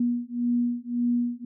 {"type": "beating tone pair", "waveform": "sine", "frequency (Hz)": [240, 241.8], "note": ["B3", "B3"], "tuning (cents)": [-49, -36], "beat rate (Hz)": 1.8, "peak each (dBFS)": -26, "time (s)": [0, 1.45], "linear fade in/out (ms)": 5, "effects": []}